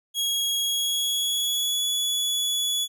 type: tone with pitch glide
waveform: sawtooth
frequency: 3309 to 3404 Hz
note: G#7 to G#7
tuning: -7 to +42 cents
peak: -20 dBFS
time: 0.14-2.88 s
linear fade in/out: 50 ms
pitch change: +49 cents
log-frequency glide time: 0.62-1.88 s
effects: none